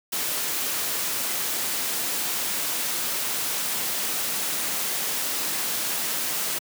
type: noise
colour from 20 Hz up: white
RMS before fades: -27 dBFS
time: 0.12-6.59 s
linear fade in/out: 10 ms
effects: high-pass 150 Hz 12 dB/octave